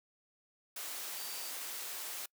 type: tone in noise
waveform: sine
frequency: 4644 Hz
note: D8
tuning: 20 cents flat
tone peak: -49 dBFS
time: 1.17-1.5 s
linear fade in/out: 5 ms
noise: white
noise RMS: -42 dBFS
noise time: 0.76-2.26 s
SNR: -10 dB
effects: noise-tail reverb RT60 0.1 s tail -26 dB re dry + high-pass 400 Hz 12 dB/octave